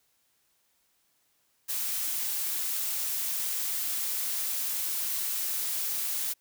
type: noise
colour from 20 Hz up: blue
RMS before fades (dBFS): -31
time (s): 1.68-6.34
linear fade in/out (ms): 20
effects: white hiss -71 dBFS RMS until 6.4 s